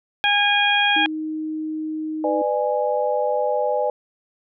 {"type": "harmonic tone", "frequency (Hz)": 818, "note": "G#5", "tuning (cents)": -26, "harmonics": [1, 2, 3, 4], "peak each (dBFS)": [-21, -21, -21, -21], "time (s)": [0.24, 1.06], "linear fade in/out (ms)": 0}
{"type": "tone", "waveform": "sine", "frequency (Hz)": 311.9, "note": "D#4", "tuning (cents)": 4, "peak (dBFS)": -24, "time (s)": [0.96, 2.42], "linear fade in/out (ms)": 5}
{"type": "chord", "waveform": "sine", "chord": "G# diminished", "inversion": "first", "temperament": "just", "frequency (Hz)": [498.4, 598, 830.6], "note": ["B4", "D5", "G#5"], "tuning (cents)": [16, 31, 0], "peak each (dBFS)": [-23, -22, -24], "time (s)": [2.24, 3.9], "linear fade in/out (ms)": 2}
{"effects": []}